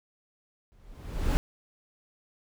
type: noise with exponential growth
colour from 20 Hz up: brown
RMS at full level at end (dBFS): -20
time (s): 0.72-1.37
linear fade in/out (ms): 0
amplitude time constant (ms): 140
effects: none